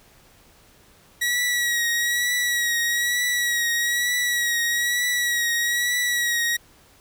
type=tone with vibrato; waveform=sawtooth; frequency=1918 Hz; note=A#6; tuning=49 cents sharp; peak=-17 dBFS; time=1.21-6.57 s; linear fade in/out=10 ms; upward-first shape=triangle; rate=1.1 Hz; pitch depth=39 cents each way; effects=pink hiss -54 dBFS RMS until 7 s